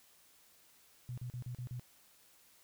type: tone bursts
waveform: sine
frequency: 123.47 Hz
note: B2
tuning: in tune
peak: -39 dBFS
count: 6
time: 1.09-1.796 s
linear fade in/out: 0 ms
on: 86 ms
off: 38 ms
effects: white hiss -65 dBFS RMS until 2.63 s